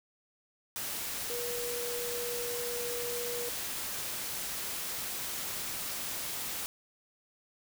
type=tone in noise; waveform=sine; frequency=481.3 Hz; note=B4; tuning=45 cents flat; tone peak=-36 dBFS; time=1.3-3.49 s; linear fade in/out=0 ms; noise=white; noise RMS=-37 dBFS; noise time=0.76-6.66 s; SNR=-2 dB; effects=none